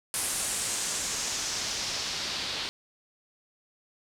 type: noise with low-pass filter sweep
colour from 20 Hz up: white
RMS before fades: -32 dBFS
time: 0.14-2.69 s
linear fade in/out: 0 ms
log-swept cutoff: 10000 to 4000 Hz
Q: 2.1
effects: none